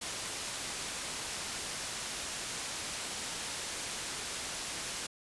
white low-pass noise, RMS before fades -39 dBFS, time 0.01-5.07 s, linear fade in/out 10 ms, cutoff 9100 Hz, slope 12 dB/octave, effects resampled to 24000 Hz

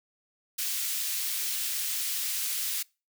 white high-pass noise, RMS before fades -31 dBFS, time 0.58-2.83 s, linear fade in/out 10 ms, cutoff 2400 Hz, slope 12 dB/octave, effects noise-tail reverb RT60 0.3 s tail -25 dB re dry

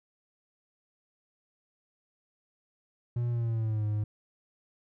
triangle tone with pitch glide, 120 to 105.68 Hz, B2 to G#2, -49 to +31 cents, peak -25 dBFS, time 3.16-4.04 s, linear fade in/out 5 ms, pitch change -220 cents, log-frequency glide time 3.3-3.85 s, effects none

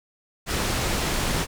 pink low-pass noise, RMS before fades -25 dBFS, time 0.46-1.47 s, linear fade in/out 50 ms, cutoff 9900 Hz, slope 12 dB/octave, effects none

